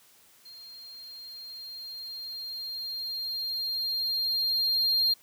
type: tone with level ramp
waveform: triangle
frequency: 4204 Hz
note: C8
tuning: 7 cents sharp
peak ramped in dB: -44 to -20 dBFS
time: 0.45-5.14 s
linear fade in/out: 10 ms
effects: white hiss -59 dBFS RMS until 5.22 s + high-pass 60 Hz 12 dB/octave